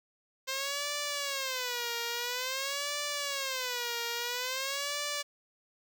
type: tone with vibrato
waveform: 5% pulse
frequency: 523.3 Hz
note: C5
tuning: in tune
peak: -21 dBFS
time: 0.47-5.23 s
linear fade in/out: 20 ms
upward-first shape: sine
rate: 0.49 Hz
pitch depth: 190 cents each way
effects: none